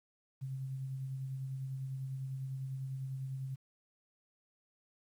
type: tone with tremolo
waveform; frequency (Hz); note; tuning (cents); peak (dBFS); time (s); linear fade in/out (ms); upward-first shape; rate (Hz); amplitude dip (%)
sine; 133.2; C3; +31; -36; 0.41-3.56; 20; sine; 10; 30
effects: 11-bit